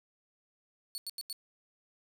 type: tone bursts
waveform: sawtooth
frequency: 4435 Hz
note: C#8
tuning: in tune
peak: -34 dBFS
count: 4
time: 0.95-1.328 s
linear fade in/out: 0 ms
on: 30 ms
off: 86 ms
effects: none